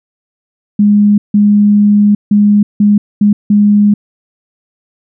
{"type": "tone bursts at uneven times", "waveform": "sine", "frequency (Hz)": 206.4, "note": "G#3", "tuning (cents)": -10, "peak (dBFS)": -4, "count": 6, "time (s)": [[0.79, 1.18], [1.34, 2.15], [2.31, 2.63], [2.8, 2.98], [3.21, 3.33], [3.5, 3.94]], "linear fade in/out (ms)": 5, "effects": []}